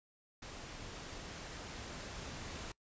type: noise with level ramp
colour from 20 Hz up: pink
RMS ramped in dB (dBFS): -48 to -45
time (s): 0.42-2.72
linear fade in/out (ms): 5
effects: noise-tail reverb RT60 0.1 s tail -23 dB re dry + resampled to 16000 Hz